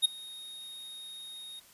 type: tone with ADSR envelope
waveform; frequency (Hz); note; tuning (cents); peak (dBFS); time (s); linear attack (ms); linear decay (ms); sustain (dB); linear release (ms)
square; 3729; A#7; 0; -19; 0.02-1.6; 30; 10; -24; 11
effects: white hiss -58 dBFS RMS until 1.73 s + resampled to 32000 Hz